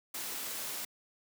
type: noise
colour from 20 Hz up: white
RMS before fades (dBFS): -39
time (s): 0.14-0.85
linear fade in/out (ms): 5
effects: high-pass 150 Hz 12 dB/octave